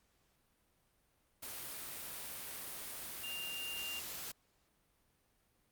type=tone in noise; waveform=sine; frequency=2794 Hz; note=F7; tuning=in tune; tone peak=-41 dBFS; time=3.23-4 s; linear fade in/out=10 ms; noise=white; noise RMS=-45 dBFS; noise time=1.42-4.32 s; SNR=+1 dB; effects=pink hiss -75 dBFS RMS until 5.71 s + Opus 48 kbps